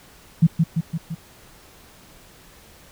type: tone with echo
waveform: sine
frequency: 164 Hz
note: E3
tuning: 9 cents flat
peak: -9 dBFS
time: 0.42-0.47 s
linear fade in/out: 10 ms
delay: 170 ms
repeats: 4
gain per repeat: -4 dB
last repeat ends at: 1.15 s
effects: pink hiss -49 dBFS RMS until 2.91 s